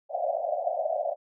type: band-pass noise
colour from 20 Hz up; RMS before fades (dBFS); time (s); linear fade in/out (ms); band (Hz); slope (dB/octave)
white; -29; 0.09-1.16; 50; 560 to 730; 96
effects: none